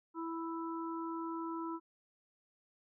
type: harmonic tone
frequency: 329.6 Hz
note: E4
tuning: in tune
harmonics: 1 / 3 / 4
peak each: -39 / -43 / -46 dBFS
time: 0.14-1.8 s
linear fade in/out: 50 ms
effects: none